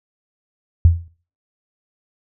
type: tone with exponential decay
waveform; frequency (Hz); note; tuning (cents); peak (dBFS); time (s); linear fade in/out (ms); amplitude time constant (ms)
sine; 84.8; E2; +50; -4; 0.85-1.08; 0; 49
effects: noise-tail reverb RT60 0.4 s tail -17 dB re dry